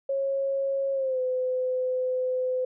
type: tone with pitch glide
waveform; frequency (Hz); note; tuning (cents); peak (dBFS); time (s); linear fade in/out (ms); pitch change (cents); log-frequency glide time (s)
sine; 546 to 509.4; C#5 to C5; -26 to -46; -24; 0.09-2.65; 5; -120; 0.93-1.2
effects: none